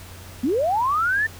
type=linear sweep; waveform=sine; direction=up; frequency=221.6 to 1812 Hz; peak=-18 dBFS; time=0.43-1.27 s; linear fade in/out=10 ms; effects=added 90 Hz sine -41 dBFS peak until 1.39 s + pink hiss -43 dBFS RMS until 1.39 s